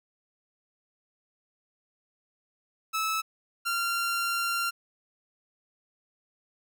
sawtooth tone pair in turn, 1304 / 1381.5 Hz, E6 / F6, -19 / -19 cents, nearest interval minor second, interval 100 cents, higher second, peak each -23 dBFS, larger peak neither, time 2.93-3.22 / 3.65-4.71 s, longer second, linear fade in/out 20 ms, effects none

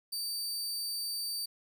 sawtooth tone, 4624 Hz, D8, 28 cents flat, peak -31 dBFS, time 0.12-1.46 s, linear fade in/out 10 ms, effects 12-bit

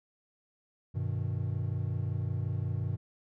triangle chord, G augmented, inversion none, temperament equal, 98 / 123.47 / 155.56 Hz, G2 / B2 / D#3, 0 / 0 / 0 cents, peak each -31 / -32 / -36 dBFS, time 0.94-2.97 s, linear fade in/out 20 ms, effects none

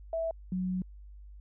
sine tone pair in turn, 656 / 184.08 Hz, E5 / F#3, -9 / -9 cents, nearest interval octave + minor seventh, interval 2200 cents, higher first, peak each -29 / -29 dBFS, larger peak neither, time 0.13-0.31 / 0.52-0.82 s, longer second, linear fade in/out 2 ms, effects added 50 Hz sine -46 dBFS peak until 1.4 s

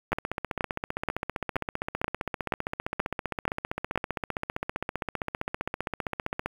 two click trains, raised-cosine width 0.5 ms, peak -14 / -10 dBFS, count 98 / 9, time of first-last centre 0.12-6.46 / 0.13-3.958 s, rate 15.3 / 2.09 Hz, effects 7-bit

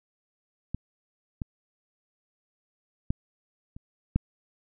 clicks, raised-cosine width 5 ms, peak -18 / -19 / -13 / -30 / -10 dBFS, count 5, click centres 0.746 / 1.418 / 3.105 / 3.765 / 4.16 s, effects none

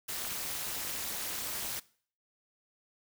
white noise with amplitude modulation, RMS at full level -33 dBFS, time 0.08-1.8 s, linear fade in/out 10 ms, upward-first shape sine, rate 247 Hz, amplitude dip 95%, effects noise-tail reverb RT60 0.5 s tail -21 dB re dry

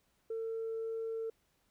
sine tone, 450.2 Hz, A4, 40 cents sharp, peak -34 dBFS, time 0.3-1.3 s, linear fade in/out 5 ms, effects tanh soft clip ceiling -32 dBFS + pink hiss -75 dBFS RMS until 1.7 s

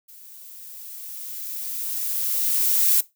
violet noise with level ramp, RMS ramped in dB -46 to -17 dBFS, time 0.08-3.01 s, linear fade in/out 10 ms, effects noise-tail reverb RT60 0.2 s tail -18 dB re dry

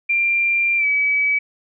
sine tone with pitch glide, 2378 to 2285 Hz, D7 to D7, +21 to -48 cents, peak -15 dBFS, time 0.09-1.39 s, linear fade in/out 10 ms, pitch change -69 cents, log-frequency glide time 0.77-0.86 s, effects none

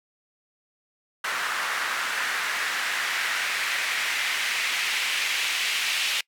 white noise with band-pass filter sweep, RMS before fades -27 dBFS, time 1.24-6.21 s, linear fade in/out 5 ms, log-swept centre 1400 to 2700 Hz, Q 1.9, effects noise-tail reverb RT60 0.1 s tail -25 dB re dry

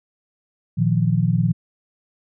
sine chord, Bb suspended fourth, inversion none, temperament equal, 116.54 / 155.56 / 174.61 Hz, Bb2 / Eb3 / F3, 0 / 0 / 0 cents, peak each -20 dBFS, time 0.77-1.53 s, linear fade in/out 20 ms, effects none

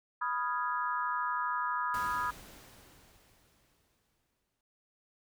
sine chord, F half-diminished seventh, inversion second, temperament equal, 987.8 / 1244.5 / 1396.9 / 1661.2 Hz, Cb6 / Eb6 / F6 / Ab6, 0 / 0 / 0 / 0 cents, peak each -34 / -34 / -40 / -39 dBFS, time 0.21-2.31 s, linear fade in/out 10 ms
pink noise with exponential decay, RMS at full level -44 dBFS, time 1.94-4.61 s, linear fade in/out 2 ms, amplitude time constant 580 ms
effects none

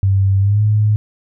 sine tone with pitch glide, 97.3 to 106.11 Hz, G2 to G#2, -12 to +38 cents, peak -10 dBFS, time 0.03-0.96 s, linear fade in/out 0 ms, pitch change +150 cents, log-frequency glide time 0.39-0.62 s, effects none

